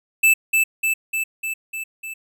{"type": "tone with echo", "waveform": "square", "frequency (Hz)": 2637, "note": "E7", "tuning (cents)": 0, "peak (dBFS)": -12, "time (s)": [0.23, 0.34], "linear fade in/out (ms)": 10, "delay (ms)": 300, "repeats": 6, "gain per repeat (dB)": -3, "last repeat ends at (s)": 2.14, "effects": []}